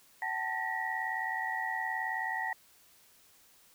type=tone cluster; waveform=sine; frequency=760 / 879 / 1839 / 1918 Hz; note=F#5 / A5 / A#6 / A#6; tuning=+46 / -2 / -24 / +49 cents; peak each=-39 / -37 / -40 / -35 dBFS; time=0.22-2.53 s; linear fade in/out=2 ms; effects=white hiss -62 dBFS RMS until 3.74 s